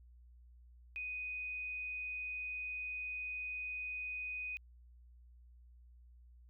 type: tone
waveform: sine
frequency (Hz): 2493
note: D#7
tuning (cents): +3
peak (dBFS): -39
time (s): 0.96-4.57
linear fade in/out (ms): 0
effects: added 60 Hz sine -57 dBFS peak until 6.49 s